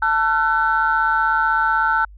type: tone cluster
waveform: sine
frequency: 887 / 1349 / 1505 Hz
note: A5 / E6 / F#6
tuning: +14 / +40 / +29 cents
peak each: -19 dBFS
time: 0.02-2.05 s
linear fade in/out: 5 ms
effects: tanh soft clip ceiling -6 dBFS + added 50 Hz sine -39 dBFS peak until 2.17 s